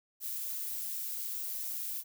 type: noise with amplitude modulation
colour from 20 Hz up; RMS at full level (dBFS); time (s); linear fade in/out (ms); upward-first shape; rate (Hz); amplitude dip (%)
violet; -36; 0.2-2.04; 50; sine; 120; 35
effects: none